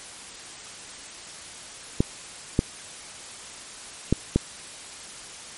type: clicks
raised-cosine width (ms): 3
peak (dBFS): -5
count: 4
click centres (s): 2.005 / 2.591 / 4.126 / 4.36
effects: white hiss -41 dBFS RMS until 5.57 s + MP3 48 kbps